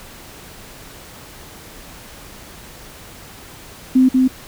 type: tone with echo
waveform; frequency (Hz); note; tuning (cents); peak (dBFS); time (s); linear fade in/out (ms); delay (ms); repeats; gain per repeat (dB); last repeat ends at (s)
sine; 258.3; C4; -22; -8; 3.95-4.09; 10; 190; 1; -2; 4.28
effects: pink hiss -39 dBFS RMS until 4.47 s